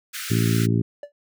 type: high-pass noise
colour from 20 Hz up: pink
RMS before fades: -32 dBFS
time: 0.13-0.67 s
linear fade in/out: 20 ms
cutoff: 1300 Hz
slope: 96 dB/octave
type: harmonic tone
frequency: 56.6 Hz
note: A1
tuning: 50 cents sharp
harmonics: 2 / 3 / 4 / 5 / 6 / 7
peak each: -20 / -24 / -26 / -28 / -30 / -31 dBFS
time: 0.3-0.82 s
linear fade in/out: 10 ms
type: tone with exponential decay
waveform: triangle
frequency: 580 Hz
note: D5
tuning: 22 cents flat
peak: -26 dBFS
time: 1.03-1.12 s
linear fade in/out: 2 ms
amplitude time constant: 19 ms
effects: none